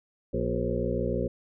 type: harmonic tone with a mistuned harmonic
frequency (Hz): 60.2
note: B1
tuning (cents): -44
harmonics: 1 / 2 / 3 / 4 / 6 / 7 / 8 / 9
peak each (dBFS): -34 / -34 / -34 / -34 / -34 / -34 / -34 / -34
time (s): 0.33-1.28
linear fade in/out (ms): 10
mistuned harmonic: 8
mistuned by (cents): +48
effects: none